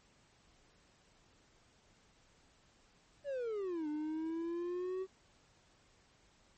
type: exponential two-way sweep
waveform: triangle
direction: down then up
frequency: 587.3 to 297.7 to 381.4 Hz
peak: -34 dBFS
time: 3.24-5.07 s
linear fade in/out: 50 ms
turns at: 3.88 s
effects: pink hiss -68 dBFS RMS until 6.57 s + MP3 32 kbps